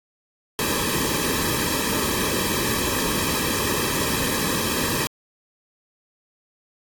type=noise with comb filter; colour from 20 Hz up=pink; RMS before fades=-23 dBFS; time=0.59-5.07 s; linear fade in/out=0 ms; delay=1.4 ms; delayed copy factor=-0.95; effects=AAC 64 kbps